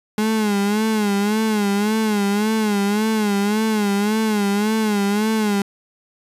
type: tone with vibrato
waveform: 35% pulse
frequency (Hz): 210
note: G#3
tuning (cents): +19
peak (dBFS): -15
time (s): 0.18-5.62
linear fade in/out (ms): 2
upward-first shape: sine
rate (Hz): 1.8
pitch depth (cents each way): 90
effects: resampled to 32000 Hz